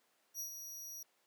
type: tone with ADSR envelope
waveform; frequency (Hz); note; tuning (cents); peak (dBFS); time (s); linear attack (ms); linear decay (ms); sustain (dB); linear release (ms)
sawtooth; 5770; F#8; -44; -36; 0.34-1.03; 58; 100; -7; 4
effects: pink hiss -74 dBFS RMS until 1.26 s + high-pass 400 Hz 12 dB/octave